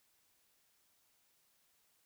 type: silence
effects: white hiss -74 dBFS RMS until 2.05 s